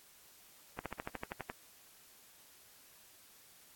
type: slowing click train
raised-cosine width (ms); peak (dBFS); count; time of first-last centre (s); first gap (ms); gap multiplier
0.5; -23; 10; 0.79-1.499; 67; 1.04
effects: white hiss -61 dBFS RMS until 3.75 s + AAC 64 kbps